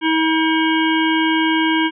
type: harmonic tone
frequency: 320 Hz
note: D#4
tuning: 49 cents sharp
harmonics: 1 / 3 / 5 / 7 / 9 / 10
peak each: -16 / -21 / -23 / -24 / -26 / -26 dBFS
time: 0.01-1.91 s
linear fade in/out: 50 ms
effects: none